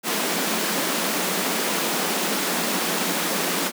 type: high-pass noise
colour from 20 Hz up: pink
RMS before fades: -24 dBFS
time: 0.03-3.72 s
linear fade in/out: 50 ms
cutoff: 170 Hz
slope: 96 dB/octave
effects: none